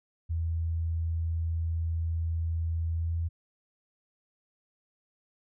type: tone with pitch glide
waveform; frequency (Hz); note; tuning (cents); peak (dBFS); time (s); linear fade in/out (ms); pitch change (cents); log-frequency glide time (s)
sine; 82.41 to 83.46; E2 to E2; 0 to +22; -27; 0.29-3.29; 20; +22; 2.95-3.16
effects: none